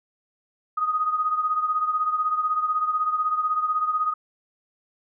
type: beating tone pair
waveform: sine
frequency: 1244.5 / 1260.5 Hz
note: D#6 / D#6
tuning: 0 / +22 cents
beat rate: 16 Hz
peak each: -22 / -28 dBFS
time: 0.77-4.14 s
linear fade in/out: 10 ms
effects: none